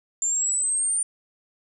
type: exponential sweep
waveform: sine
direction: up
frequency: 7200 to 9100 Hz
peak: -21 dBFS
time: 0.22-1.03 s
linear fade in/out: 2 ms
effects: none